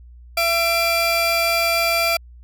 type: tone pair together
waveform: 30% pulse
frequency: 673.4 / 2362 Hz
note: E5 / D7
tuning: +37 / +9 cents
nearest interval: octave + minor seventh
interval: 2172 cents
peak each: -17 dBFS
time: 0.37-2.17 s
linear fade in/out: 5 ms
effects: added 60 Hz sine -40 dBFS peak until 2.43 s